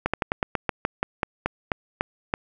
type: slowing click train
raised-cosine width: 0.5 ms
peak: -7 dBFS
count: 14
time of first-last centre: 0.06-2.339 s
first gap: 76 ms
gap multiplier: 1.13
effects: none